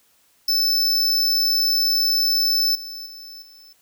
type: tone with level steps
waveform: square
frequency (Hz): 5274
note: E8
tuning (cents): 0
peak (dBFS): -17 / -32 / -37 / -45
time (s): 0.48-3.73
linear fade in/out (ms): 5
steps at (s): 2.75 / 3.06 / 3.42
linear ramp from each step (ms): 2
effects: white hiss -60 dBFS RMS until 3.81 s